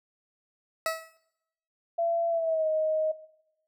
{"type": "tone with exponential decay", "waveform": "20% pulse", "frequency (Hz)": 647, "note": "E5", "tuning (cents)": -32, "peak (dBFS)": -19, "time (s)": [0.86, 1.17], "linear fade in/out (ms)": 1, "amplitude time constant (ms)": 66}
{"type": "tone with pitch glide", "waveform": "sine", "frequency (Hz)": [675, 626.2], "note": ["E5", "D#5"], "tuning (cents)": [41, 11], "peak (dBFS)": -24, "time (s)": [1.98, 3.12], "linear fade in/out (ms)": 10, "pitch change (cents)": -130, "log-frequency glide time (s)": [2.29, 2.67]}
{"effects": ["noise-tail reverb RT60 0.8 s tail -18 dB re dry"]}